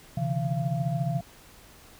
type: tone cluster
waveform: sine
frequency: 132 / 146.2 / 166.3 / 685 Hz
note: C3 / D3 / E3 / F5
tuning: +16 / -7 / +16 / -34 cents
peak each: -29 / -31 / -30 / -34 dBFS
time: 0.17-1.21 s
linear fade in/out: 5 ms
effects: pink hiss -52 dBFS RMS until 1.99 s